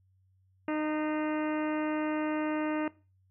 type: harmonic tone with a mistuned harmonic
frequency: 306.8 Hz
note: D#4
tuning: 24 cents flat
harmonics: 1 / 2 / 3 / 4 / 5 / 6 / 7 / 8 / 9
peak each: -30 / -36 / -40 / -42 / -44 / -46 / -47 / -48 / -49 dBFS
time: 0.68-2.88 s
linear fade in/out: 2 ms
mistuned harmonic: 7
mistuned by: -51 cents
effects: noise-tail reverb RT60 0.3 s tail -19 dB re dry + added 94 Hz sine -64 dBFS peak until 3.3 s